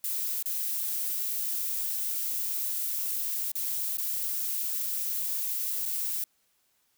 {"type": "noise with dropouts", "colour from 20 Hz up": "violet", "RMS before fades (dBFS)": -31, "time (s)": [0.04, 6.24], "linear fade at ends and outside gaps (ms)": 1, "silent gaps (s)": [[0.426, 0.458], [3.517, 3.554], [3.971, 3.983], [5.855, 5.859]], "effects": ["white hiss -71 dBFS RMS until 6.97 s"]}